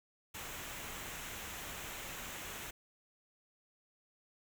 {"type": "noise with comb filter", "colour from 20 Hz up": "pink", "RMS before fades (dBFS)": -45, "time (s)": [0.34, 2.71], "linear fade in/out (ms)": 10, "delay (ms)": 0.21, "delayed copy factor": -0.5, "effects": []}